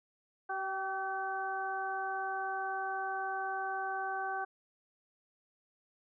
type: harmonic tone with a mistuned harmonic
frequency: 382.3 Hz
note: G4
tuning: 43 cents flat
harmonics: 1 / 2 / 3 / 4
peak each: -44 / -36 / -42 / -39 dBFS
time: 0.49-4.45 s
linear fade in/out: 10 ms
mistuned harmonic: 2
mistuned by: +19 cents
effects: none